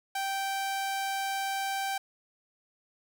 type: tone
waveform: sawtooth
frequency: 781 Hz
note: G5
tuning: 7 cents flat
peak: -26 dBFS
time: 0.15-1.98 s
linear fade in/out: 5 ms
effects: none